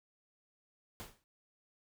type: noise with exponential decay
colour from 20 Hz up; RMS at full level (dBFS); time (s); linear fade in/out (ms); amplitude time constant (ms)
pink; -43; 1-1.24; 0; 51
effects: none